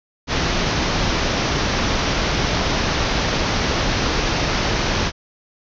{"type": "low-pass noise", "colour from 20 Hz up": "pink", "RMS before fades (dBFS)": -20, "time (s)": [0.27, 5.12], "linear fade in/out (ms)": 50, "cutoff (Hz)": 6200, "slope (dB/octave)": 96, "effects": []}